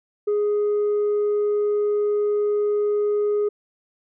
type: tone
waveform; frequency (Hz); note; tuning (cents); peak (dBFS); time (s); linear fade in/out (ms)
sine; 415.3; G#4; 0; -16; 0.27-3.49; 10
effects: tanh soft clip ceiling -17 dBFS